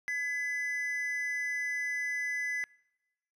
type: tone pair together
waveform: triangle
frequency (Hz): 1688.5 / 2008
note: G#6 / B6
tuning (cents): +28 / +28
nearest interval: minor third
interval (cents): 300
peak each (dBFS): -37 / -30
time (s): 0.08-2.64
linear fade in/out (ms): 0
effects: noise-tail reverb RT60 1.0 s tail -25 dB re dry + resampled to 32000 Hz